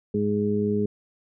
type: harmonic tone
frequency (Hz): 103.83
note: G#2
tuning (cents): 0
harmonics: 1 / 2 / 3 / 4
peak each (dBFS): -31 / -24 / -33 / -25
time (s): 0.14-0.86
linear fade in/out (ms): 5
effects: none